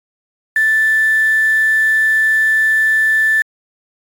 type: tone with quantisation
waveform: sine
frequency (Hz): 1760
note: A6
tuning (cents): 0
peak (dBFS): -10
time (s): 0.56-3.42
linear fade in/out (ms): 2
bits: 5
effects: AAC 64 kbps